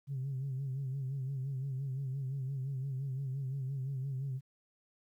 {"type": "tone with vibrato", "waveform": "sine", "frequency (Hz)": 134.3, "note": "C3", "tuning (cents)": 46, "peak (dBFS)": -33, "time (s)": [0.07, 4.41], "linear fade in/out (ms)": 50, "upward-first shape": "sine", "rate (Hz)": 5.8, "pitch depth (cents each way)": 73, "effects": ["tanh soft clip ceiling -31 dBFS", "12-bit"]}